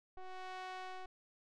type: ring-modulated tone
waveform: sawtooth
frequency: 371.5 Hz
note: F#4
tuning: 7 cents sharp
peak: -37 dBFS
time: 0.17-1.06 s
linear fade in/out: 5 ms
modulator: 372 Hz
effects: low-pass 4000 Hz 12 dB/octave